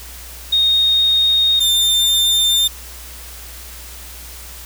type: tone pair in turn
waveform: sine / 40% pulse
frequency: 3712 / 3598 Hz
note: A#7 / A7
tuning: -8 / +38 cents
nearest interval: minor second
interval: 54 cents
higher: first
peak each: -11 dBFS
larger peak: neither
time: 0.52-1.6 / 1.6-2.68 s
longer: neither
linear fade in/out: 10 ms
effects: added 60 Hz sine -36 dBFS peak until 4.65 s + white hiss -36 dBFS RMS until 4.65 s